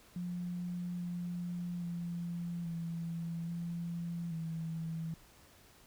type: tone with pitch steps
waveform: sine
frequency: 176.8 / 175.4 / 172.1 / 167.2 / 170.4 / 162.9 Hz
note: F3 / F3 / F3 / E3 / F3 / E3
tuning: +22 / +8 / -25 / +25 / -42 / -20 cents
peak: -36 dBFS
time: 0.16-5.14 s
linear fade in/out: 2 ms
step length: 830 ms
effects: pink hiss -61 dBFS RMS until 5.86 s